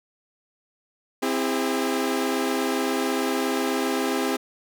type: chord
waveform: sawtooth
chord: C augmented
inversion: none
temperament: equal with one note detuned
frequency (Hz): 261.6 / 329.6 / 406.1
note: C4 / E4 / G#4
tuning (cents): 0 / 0 / -39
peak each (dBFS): -22 / -25 / -23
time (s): 1.22-4.37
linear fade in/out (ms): 10
effects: none